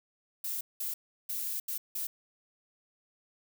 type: noise bursts at uneven times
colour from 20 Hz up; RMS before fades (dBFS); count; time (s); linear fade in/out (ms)
violet; -35; 5; 0.44-0.61 / 0.8-0.94 / 1.29-1.6 / 1.68-1.78 / 1.95-2.07; 5
effects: none